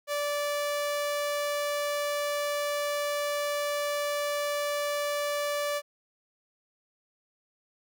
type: tone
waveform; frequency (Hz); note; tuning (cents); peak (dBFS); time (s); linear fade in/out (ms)
sawtooth; 582; D5; -16; -24; 0.07-5.82; 50
effects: none